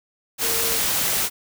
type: tone in noise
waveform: sine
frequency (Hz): 458.4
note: A#4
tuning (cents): -29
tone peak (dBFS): -30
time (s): 0.41-0.81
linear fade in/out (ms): 50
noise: white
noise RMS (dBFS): -22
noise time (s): 0.38-1.3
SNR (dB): -11
effects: none